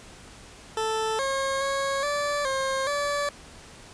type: tone with pitch steps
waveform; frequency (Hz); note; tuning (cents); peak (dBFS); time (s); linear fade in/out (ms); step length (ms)
20% pulse; 440.4 / 541 / 549 / 581 / 534 / 577; A4 / C#5 / C#5 / D5 / C5 / D5; +2 / -42 / -17 / -19 / +35 / -31; -20; 0.77-3.29; 2; 420
effects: pink hiss -47 dBFS RMS until 3.93 s + resampled to 22050 Hz